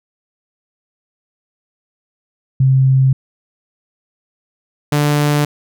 sine / sawtooth tone pair in turn, 132.6 / 147.17 Hz, C3 / D3, +23 / +4 cents, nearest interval major second, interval 181 cents, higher second, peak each -8 dBFS, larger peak neither, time 2.6-3.13 / 4.92-5.45 s, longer neither, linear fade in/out 5 ms, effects none

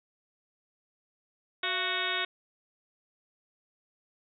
harmonic tone with a mistuned harmonic, 370 Hz, F#4, in tune, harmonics 1 / 2 / 3 / 4 / 5 / 6 / 7 / 8 / 9 / 10, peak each -41 / -40 / -38 / -35 / -37 / -36 / -40 / -41 / -38 / -35 dBFS, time 1.63-2.25 s, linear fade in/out 5 ms, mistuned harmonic 2, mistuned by -120 cents, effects none

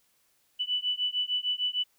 sine beating tone pair, 2973 / 2979.6 Hz, F#7 / F#7, +8 / +11 cents, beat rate 6.6 Hz, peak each -30 dBFS, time 0.59-1.84 s, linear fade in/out 20 ms, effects white hiss -69 dBFS RMS until 1.98 s

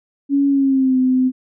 sine tone with pitch glide, 280 to 256.8 Hz, C#4 to C4, +18 to -32 cents, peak -12 dBFS, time 0.29-1.32 s, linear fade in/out 50 ms, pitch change -150 cents, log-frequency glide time 0.48-0.98 s, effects none

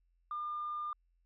sine tone, 1204 Hz, D6, 43 cents sharp, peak -35 dBFS, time 0.31-0.93 s, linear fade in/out 2 ms, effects tanh soft clip ceiling -31 dBFS + added 43 Hz sine -70 dBFS peak until 1.25 s

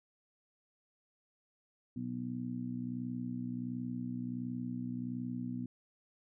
harmonic tone, 61.4 Hz, B1, 9 cents flat, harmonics 2 / 3 / 4 / 5, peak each -43 / -44 / -38 / -51 dBFS, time 1.96-5.66 s, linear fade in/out 5 ms, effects none

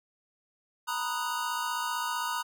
square chord, B major seventh, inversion third, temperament equal, 932.3 / 987.8 / 1244.5 / 1480 Hz, A#5 / B5 / D#6 / F#6, 0 / 0 / 0 / 0 cents, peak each -36 / -36 / -36 / -38 dBFS, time 0.87-2.43 s, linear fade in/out 20 ms, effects none

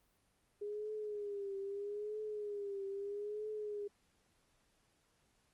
sine tone with vibrato, 410 Hz, G#4, 22 cents flat, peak -39 dBFS, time 0.61-3.88 s, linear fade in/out 10 ms, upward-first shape triangle, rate 0.78 Hz, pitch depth 85 cents each way, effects pink hiss -75 dBFS RMS until 5.53 s + Opus 32 kbps

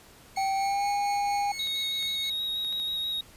20% pulse tone with tremolo, 2192 Hz, C#7, 20 cents flat, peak -29 dBFS, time 0.36-2.3 s, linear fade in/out 5 ms, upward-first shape triangle, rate 4.3 Hz, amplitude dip 45%
triangle tone with pitch glide, 777 to 810.9 Hz, G5 to G#5, -16 to -42 cents, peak -23 dBFS, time 0.37-1.52 s, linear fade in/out 5 ms, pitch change +74 cents, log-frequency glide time 0.54-0.88 s
triangle tone with vibrato, 3782 Hz, A#7, 24 cents sharp, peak -27 dBFS, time 1.59-3.21 s, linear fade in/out 5 ms, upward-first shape square, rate 6.2 Hz, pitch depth 11 cents each way
clicks, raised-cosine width 0.2 ms, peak -29 dBFS, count 5, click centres 1.672 / 2.027 / 2.648 / 2.726 / 2.799 s
effects pink hiss -53 dBFS RMS until 3.36 s + resampled to 32000 Hz

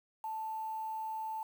sine tone with quantisation, 880 Hz, A5, in tune, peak -36 dBFS, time 0.24-1.43 s, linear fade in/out 2 ms, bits 9, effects none

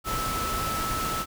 sine tone in noise, 1310 Hz, E6, 11 cents flat, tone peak -29 dBFS, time 0.04-1.26 s, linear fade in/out 50 ms, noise pink, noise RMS -31 dBFS, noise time 0.04-1.26 s, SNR -1 dB, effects none

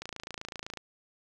click train, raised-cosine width 0.2 ms, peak -21 dBFS, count 22, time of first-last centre 0.02-0.773 s, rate 27.9 Hz, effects none

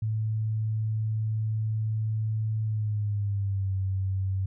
sine tone with pitch glide, 109.3 to 95.7 Hz, A2 to G2, -11 to -41 cents, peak -25 dBFS, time 0.02-4.46 s, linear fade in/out 5 ms, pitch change -230 cents, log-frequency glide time 2.64-3.74 s, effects none

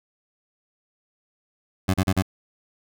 20% pulse tone bursts, 94.3 Hz, F#2, 33 cents sharp, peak -13 dBFS, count 4, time 1.88-2.224 s, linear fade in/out 10 ms, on 59 ms, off 36 ms, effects none

